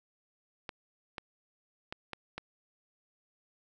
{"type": "clicks", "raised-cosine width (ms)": 0.3, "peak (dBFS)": -22, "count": 5, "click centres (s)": [0.692, 1.182, 1.925, 2.133, 2.38], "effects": []}